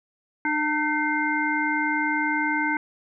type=harmonic tone with a mistuned harmonic; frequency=300 Hz; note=D4; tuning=37 cents sharp; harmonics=1 / 3 / 5 / 7; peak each=-27 / -27 / -27 / -27 dBFS; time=0.45-2.77 s; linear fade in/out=2 ms; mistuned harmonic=5; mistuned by=+34 cents; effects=none